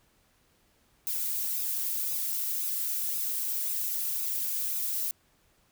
violet noise with flanger, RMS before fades -31 dBFS, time 1.07-5.11 s, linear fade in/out 0 ms, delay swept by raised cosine 0.78 to 2.78 ms, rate 1.9 Hz, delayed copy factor +0.6, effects pink hiss -67 dBFS RMS until 5.71 s

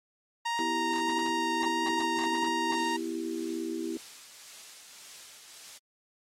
sawtooth tone with vibrato, 932.3 Hz, A#5, in tune, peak -25 dBFS, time 0.45-2.97 s, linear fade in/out 10 ms, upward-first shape triangle, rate 1.6 Hz, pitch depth 9 cents each way
sine chord, E minor, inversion second, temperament equal, 246.9 / 329.6 / 392 Hz, B3 / E4 / G4, 0 / 0 / 0 cents, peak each -38 / -33 / -38 dBFS, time 0.59-3.97 s, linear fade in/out 2 ms
blue noise with tremolo, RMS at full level -41 dBFS, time 2.77-5.78 s, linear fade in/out 5 ms, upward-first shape triangle, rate 1.8 Hz, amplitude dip 35%
effects low-pass 7000 Hz 12 dB/octave + AAC 48 kbps

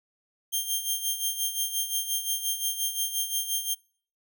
10% pulse tone with tremolo, 3184 Hz, G7, 26 cents sharp, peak -16 dBFS, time 0.52-3.75 s, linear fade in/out 20 ms, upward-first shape sine, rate 5.7 Hz, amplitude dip 70%, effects noise-tail reverb RT60 0.5 s tail -25 dB re dry

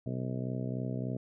harmonic tone, 63.4 Hz, B1, 46 cents sharp, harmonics 2 / 3 / 4 / 5 / 6 / 7 / 8 / 9 / 10, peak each -35 / -39 / -39 / -48 / -46 / -46 / -49 / -51 / -46 dBFS, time 0.06-1.17 s, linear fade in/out 5 ms, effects none

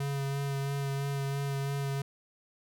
square tone with vibrato, 139.1 Hz, C#3, 6 cents sharp, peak -31 dBFS, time 0-2.02 s, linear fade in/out 5 ms, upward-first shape sine, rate 3 Hz, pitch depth 17 cents each way, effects none

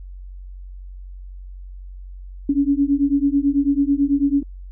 sine beating tone pair, 277.2 / 286.3 Hz, C#4 / D4, 0 / -44 cents, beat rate 9.1 Hz, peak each -18 dBFS, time 2.49-4.43 s, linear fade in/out 5 ms, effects added 46 Hz sine -33 dBFS peak until 4.71 s

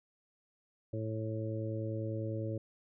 harmonic tone, 110 Hz, A2, in tune, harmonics 1 / 2 / 3 / 4 / 5, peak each -36 / -46 / -41 / -45 / -42 dBFS, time 0.93-2.58 s, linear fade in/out 5 ms, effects none

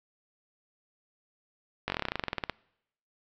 slowing click train, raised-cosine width 0.3 ms, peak -13 dBFS, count 18, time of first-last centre 1.88-2.497 s, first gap 20 ms, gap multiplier 1.07, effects noise-tail reverb RT60 0.8 s tail -25 dB re dry + low-pass 5000 Hz 12 dB/octave

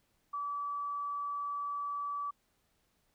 sine tone, 1151 Hz, D6, 35 cents flat, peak -34 dBFS, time 0.33-2.31 s, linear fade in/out 10 ms, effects pink hiss -75 dBFS RMS until 3.14 s

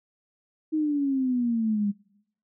sine exponential sweep, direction down, 316.1 to 200.2 Hz, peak -22 dBFS, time 0.72-1.92 s, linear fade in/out 20 ms, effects noise-tail reverb RT60 0.8 s tail -23 dB re dry

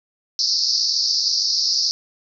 pink band-pass noise, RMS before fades -20 dBFS, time 0.39-1.91 s, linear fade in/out 0 ms, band 4400 to 5600 Hz, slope 96 dB/octave, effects none

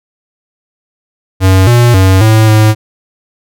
square tone with pitch steps, 94.5 / 120.2 / 94.7 / 109.8 / 108.3 Hz, F#2 / B2 / F#2 / A2 / A2, +37 / -46 / +41 / -3 / -27 cents, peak -4 dBFS, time 1.4-2.75 s, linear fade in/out 50 ms, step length 270 ms, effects none

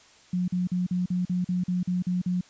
sine tone bursts, 180 Hz, F#3, 47 cents flat, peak -23 dBFS, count 11, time 0.33-2.41 s, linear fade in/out 5 ms, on 150 ms, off 43 ms, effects white hiss -55 dBFS RMS until 2.49 s + resampled to 16000 Hz

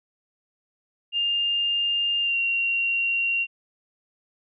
sine tone with pitch glide, 2808 to 2755 Hz, F7 to F7, +9 to -24 cents, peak -21 dBFS, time 1.12-3.47 s, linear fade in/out 50 ms, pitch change -33 cents, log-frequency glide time 2.21-2.37 s, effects none

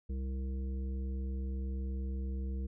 harmonic tone, 65.8 Hz, C2, 10 cents sharp, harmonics 1 / 3 / 5 / 7, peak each -34 / -44 / -51 / -53 dBFS, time 0.09-2.67 s, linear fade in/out 10 ms, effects none

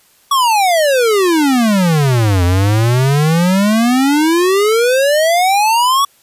square exponential two-way sweep, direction down then up, 1141 to 86.5 to 1141 Hz, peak -10 dBFS, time 0.31-6.05 s, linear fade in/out 5 ms, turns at 2.44 s, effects white hiss -51 dBFS RMS until 6.22 s + resampled to 32000 Hz

